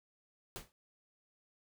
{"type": "noise with exponential decay", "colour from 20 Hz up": "pink", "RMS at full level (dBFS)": -40, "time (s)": [0.56, 0.72], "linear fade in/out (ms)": 0, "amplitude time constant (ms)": 33, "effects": []}